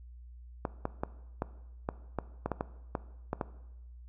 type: clicks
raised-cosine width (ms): 1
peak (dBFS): -17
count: 12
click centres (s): 0.652 / 0.854 / 1.035 / 1.421 / 1.889 / 2.187 / 2.46 / 2.517 / 2.609 / 2.952 / 3.331 / 3.412
effects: noise-tail reverb RT60 1.0 s tail -17 dB re dry + added 60 Hz sine -47 dBFS peak until 4.08 s